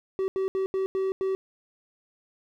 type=tone bursts at uneven times; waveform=triangle; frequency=382.5 Hz; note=G4; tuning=42 cents flat; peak=-22 dBFS; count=6; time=0.19-0.28 / 0.36-0.48 / 0.55-0.66 / 0.74-0.86 / 0.95-1.12 / 1.21-1.35 s; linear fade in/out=0 ms; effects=none